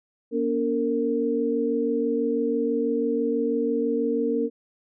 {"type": "tone cluster", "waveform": "sine", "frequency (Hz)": [239.6, 285.7, 458.3], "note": ["A#3", "D4", "A#4"], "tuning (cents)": [48, -48, -29], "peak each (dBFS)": [-27, -27, -24], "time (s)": [0.31, 4.5], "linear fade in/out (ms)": 50, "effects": []}